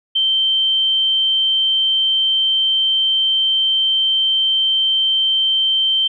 sine tone, 3120 Hz, G7, 9 cents flat, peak -13 dBFS, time 0.15-6.08 s, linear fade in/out 10 ms, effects none

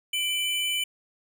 square tone pair together, 2349 / 3002 Hz, D7 / F#7, 0 / +24 cents, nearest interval major third, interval 424 cents, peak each -31 / -27 dBFS, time 0.13-0.84 s, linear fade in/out 5 ms, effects none

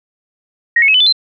sine tone with pitch steps, 1880 / 2197 / 2568 / 3002 / 3508 / 4100 Hz, A#6 / C#7 / E7 / F#7 / A7 / C8, +14 / -16 / -46 / +24 / -6 / -36 cents, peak -7 dBFS, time 0.76-1.126 s, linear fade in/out 5 ms, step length 61 ms, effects none

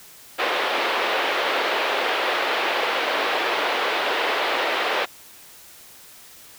pink band-pass noise, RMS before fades -23 dBFS, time 0.38-5.06 s, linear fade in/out 20 ms, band 420 to 3600 Hz, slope 24 dB/octave, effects white hiss -46 dBFS RMS until 6.58 s

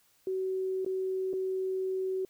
sine tone with dropouts, 377.2 Hz, F#4, 33 cents sharp, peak -29 dBFS, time 0.27-2.25 s, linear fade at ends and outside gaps 2 ms, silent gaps 0.848-0.862 / 1.331-1.336 s, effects white hiss -67 dBFS RMS until 2.29 s

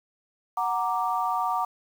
sine chord, Gb augmented, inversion none, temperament equal, 740 / 932.3 / 1174.7 Hz, Gb5 / Bb5 / D6, 0 / 0 / 0 cents, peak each -28 dBFS, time 0.57-1.65 s, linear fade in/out 5 ms, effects 8-bit

